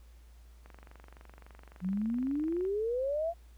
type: click train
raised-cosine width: 0.5 ms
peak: -37 dBFS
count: 48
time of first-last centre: 0.66-2.652 s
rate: 23.6 Hz
type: exponential sweep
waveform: sine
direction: up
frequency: 176.8 to 698.5 Hz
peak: -29 dBFS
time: 1.81-3.34 s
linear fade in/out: 50 ms
effects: added 58 Hz sine -52 dBFS peak until 3.57 s + pink hiss -67 dBFS RMS until 3.57 s